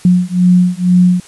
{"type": "beating tone pair", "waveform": "sine", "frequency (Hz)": [178.8, 180.9], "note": ["F3", "F#3"], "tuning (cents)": [41, -39], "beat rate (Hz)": 2.1, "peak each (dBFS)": -10, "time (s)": [0.05, 1.2], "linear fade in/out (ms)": 2, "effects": ["white hiss -39 dBFS RMS until 1.27 s", "resampled to 24000 Hz"]}